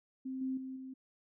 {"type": "tone with level steps", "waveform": "sine", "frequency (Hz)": 261.9, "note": "C4", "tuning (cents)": 2, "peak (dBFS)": [-37, -33, -40, -43], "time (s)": [0.25, 0.94], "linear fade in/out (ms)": 10, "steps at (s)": [0.41, 0.57, 0.76], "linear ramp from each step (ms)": 5, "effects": []}